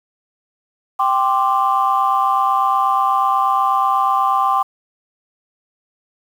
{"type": "chord", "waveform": "sine", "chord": "G suspended fourth", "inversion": "none", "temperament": "equal", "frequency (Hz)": [784, 1046.5, 1174.7], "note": ["G5", "C6", "D6"], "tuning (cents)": [0, 0, 0], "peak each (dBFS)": -17, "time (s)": [0.99, 4.63], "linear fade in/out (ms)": 10, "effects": ["tanh soft clip ceiling -5 dBFS", "7-bit"]}